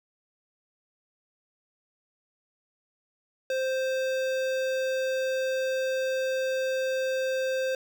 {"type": "tone with notch filter", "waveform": "square", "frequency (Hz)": 523.3, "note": "C5", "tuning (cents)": 0, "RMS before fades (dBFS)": -28, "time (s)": [3.5, 7.75], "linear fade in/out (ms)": 2, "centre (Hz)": 11000, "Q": 0.55, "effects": []}